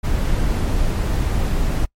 brown noise, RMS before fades -18 dBFS, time 0.03-1.86 s, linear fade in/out 20 ms, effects noise-tail reverb RT60 0.1 s tail -25 dB re dry + MP3 64 kbps

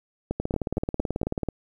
two click trains, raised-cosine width 2 ms, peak -13 / -13 dBFS, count 21 / 5, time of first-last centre 0.4-1.487 / 0.31-1.232 s, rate 18.4 / 4.34 Hz, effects 9-bit

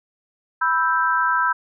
sine chord, E minor, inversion second, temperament equal, 987.8 / 1318.5 / 1568 Hz, B5 / E6 / G6, 0 / 0 / 0 cents, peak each -21 dBFS, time 0.61-1.53 s, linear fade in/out 10 ms, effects none

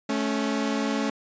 sawtooth tone pair together, 217.5 / 277.2 Hz, A3 / C#4, -20 / 0 cents, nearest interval major third, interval 420 cents, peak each -23 dBFS, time 0.09-1.1 s, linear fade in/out 5 ms, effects resampled to 16000 Hz

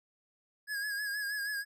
square tone with vibrato, 1661.2 Hz, G#6, in tune, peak -34 dBFS, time 0.67-1.65 s, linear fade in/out 50 ms, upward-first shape sine, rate 6.3 Hz, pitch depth 51 cents each way, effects none

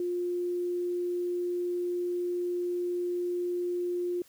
sine tone, 353.6 Hz, F4, 22 cents sharp, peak -28 dBFS, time 0-4.22 s, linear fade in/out 2 ms, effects white hiss -60 dBFS RMS until 4.28 s

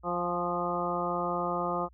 harmonic tone with a mistuned harmonic, 175.6 Hz, F3, 10 cents sharp, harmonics 1 / 2 / 3 / 4 / 5 / 6 / 7, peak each -37 / -36 / -35 / -35 / -37 / -37 / -34 dBFS, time 0.03-1.89 s, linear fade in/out 50 ms, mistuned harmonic 5, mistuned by -28 cents, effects added 60 Hz sine -55 dBFS peak until 1.93 s

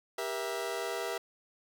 sawtooth chord, E diminished, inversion first, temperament just, 395.6 / 474.7 / 659.3 Hz, G4 / Bb4 / E5, +16 / +31 / 0 cents, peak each -34 dBFS, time 0.18-1.18 s, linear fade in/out 5 ms, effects none

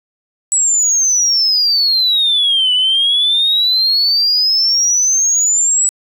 sine exponential two-way sweep, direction down then up, 7902 to 2960 to 7902 Hz, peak -9 dBFS, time 0.52-5.89 s, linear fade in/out 0 ms, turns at 2.73 s, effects tanh soft clip ceiling -6 dBFS

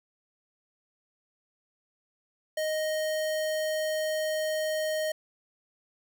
square tone, 622.3 Hz, D#5, in tune, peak -28 dBFS, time 2.57-5.12 s, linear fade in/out 5 ms, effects 11-bit

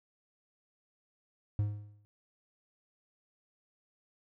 triangle tone with exponential decay, 103.8 Hz, G#2, in tune, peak -23 dBFS, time 1.59-2.05 s, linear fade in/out 0 ms, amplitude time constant 100 ms, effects none

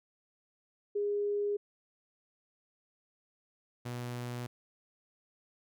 sine / sawtooth tone pair in turn, 410 / 121.89 Hz, G#4 / B2, -22 / -22 cents, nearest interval octave + major sixth, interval 2100 cents, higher first, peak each -29 / -33 dBFS, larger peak first, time 0.95-1.57 / 3.85-4.47 s, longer neither, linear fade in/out 10 ms, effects none

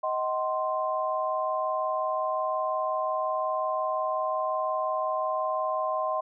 sine chord, C diminished, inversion first, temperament just, 627.9 / 753.5 / 1046.5 Hz, Eb5 / Gb5 / C6, +16 / +31 / 0 cents, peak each -29 / -33 / -29 dBFS, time 0.03-6.21 s, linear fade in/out 10 ms, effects none

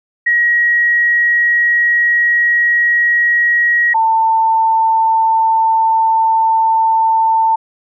sine tone pair in turn, 1900 / 894.1 Hz, A#6 / A5, +33 / +28 cents, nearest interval octave + minor second, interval 1305 cents, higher first, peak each -9 dBFS, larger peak neither, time 0.26-3.94 / 3.94-7.56 s, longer first, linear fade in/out 10 ms, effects none

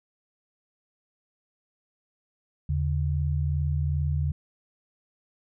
sine tone pair together, 80 / 142.54 Hz, D#2 / C#3, +49 / +49 cents, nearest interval minor seventh, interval 1000 cents, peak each -25 / -27 dBFS, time 2.69-4.32 s, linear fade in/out 5 ms, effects none

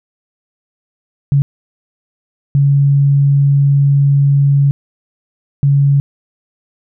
sine tone bursts at uneven times, 140.5 Hz, C#3, 24 cents sharp, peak -7 dBFS, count 3, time 1.32-1.42 / 2.55-4.71 / 5.63-6 s, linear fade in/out 0 ms, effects none

